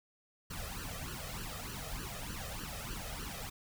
pink noise with flanger, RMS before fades -42 dBFS, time 0.5-3.5 s, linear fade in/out 10 ms, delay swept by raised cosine 0.67 to 1.64 ms, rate 3.3 Hz, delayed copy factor +0.8, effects none

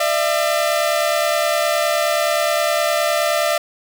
sawtooth tone pair together, 602 / 671.6 Hz, D5 / E5, +43 / +32 cents, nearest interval major second, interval 189 cents, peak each -15 dBFS, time 0-3.58 s, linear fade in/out 5 ms, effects none

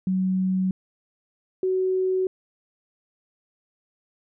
sine tone pair in turn, 187.2 / 374 Hz, F#3 / F#4, +20 / +19 cents, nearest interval octave, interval 1199 cents, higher second, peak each -20 dBFS, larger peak neither, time 0.07-0.71 / 1.63-2.27 s, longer neither, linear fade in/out 2 ms, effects none

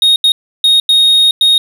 triangle tone bursts at uneven times, 3729 Hz, A#7, in tune, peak -4 dBFS, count 5, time 0.02-0.16 / 0.24-0.32 / 0.64-0.8 / 0.89-1.31 / 1.41-1.58 s, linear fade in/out 2 ms, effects none

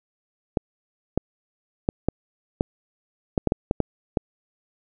clicks, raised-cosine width 2 ms, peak -6 dBFS, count 11, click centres 0.572 / 1.176 / 1.889 / 2.086 / 2.609 / 3.378 / 3.473 / 3.521 / 3.711 / 3.803 / 4.172 s, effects none

